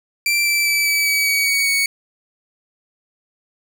sawtooth tone with pitch steps, 2349 / 2331 / 2314 / 2297 / 2279 / 2262 / 2246 / 2229 Hz, D7 / D7 / D7 / D7 / C#7 / C#7 / C#7 / C#7, 0 / -14 / -26 / -39 / +47 / +34 / +22 / +9 cents, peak -12 dBFS, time 0.26-1.86 s, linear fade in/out 2 ms, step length 200 ms, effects none

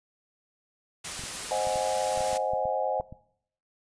white noise, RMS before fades -35 dBFS, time 1.04-2.38 s, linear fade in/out 10 ms
clicks, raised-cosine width 5 ms, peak -30 dBFS, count 11, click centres 1.194 / 1.238 / 1.671 / 1.758 / 2.176 / 2.207 / 2.331 / 2.535 / 2.655 / 3 / 3.125 s
sine chord, Ab dominant seventh, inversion first, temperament equal with one note detuned, 525.7 / 622.3 / 740 / 830.6 Hz, C5 / Eb5 / Gb5 / Ab5, +8 / 0 / 0 / 0 cents, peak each -31 dBFS, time 1.51-3.01 s, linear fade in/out 2 ms
effects noise-tail reverb RT60 0.7 s tail -20 dB re dry + resampled to 22050 Hz

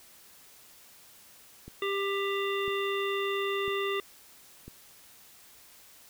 click train, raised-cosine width 3 ms, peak -31 dBFS, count 4, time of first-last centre 1.68-4.68 s, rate 1 Hz
harmonic tone, 396 Hz, G4, 18 cents sharp, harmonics 1 / 3 / 5 / 7 / 9, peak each -30 / -35 / -37 / -38 / -40 dBFS, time 1.82-4 s, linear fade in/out 2 ms
effects white hiss -55 dBFS RMS until 6.09 s

